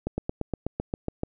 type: slowing click train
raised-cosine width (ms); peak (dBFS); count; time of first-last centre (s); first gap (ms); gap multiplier
2; -14; 10; 0.07-1.234; 110; 1.04
effects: none